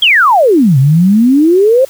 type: exponential two-way sweep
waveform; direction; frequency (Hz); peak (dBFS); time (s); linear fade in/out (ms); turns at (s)
sine; down then up; 3362 to 127.9 to 547; -4; 0.02-1.85; 5; 0.78
effects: white hiss -37 dBFS RMS until 1.89 s